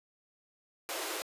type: high-pass noise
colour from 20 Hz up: pink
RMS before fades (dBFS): -37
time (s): 0.89-1.22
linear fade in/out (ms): 0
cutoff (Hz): 310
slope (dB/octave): 96
effects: resampled to 32000 Hz